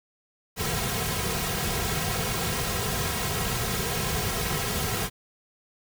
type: noise with comb filter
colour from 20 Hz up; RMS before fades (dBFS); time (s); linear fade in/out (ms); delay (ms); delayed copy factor
pink; -28; 0.56-5.1; 50; 3.4; -0.8
effects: none